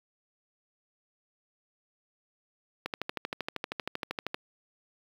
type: click train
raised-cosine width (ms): 0.3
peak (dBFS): -16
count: 20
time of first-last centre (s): 2.86-4.344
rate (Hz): 12.8
effects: high-pass 60 Hz 12 dB/octave + 7-bit